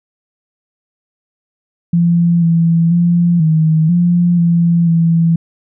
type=tone with pitch steps; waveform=sine; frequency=170.9 / 166.6 / 172.6 / 158.3 / 174.4 / 169.9 / 166.1 Hz; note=F3 / E3 / F3 / D#3 / F3 / F3 / E3; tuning=-37 / +19 / -20 / +30 / -2 / -47 / +13 cents; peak=-8 dBFS; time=1.93-5.36 s; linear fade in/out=5 ms; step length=490 ms; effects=none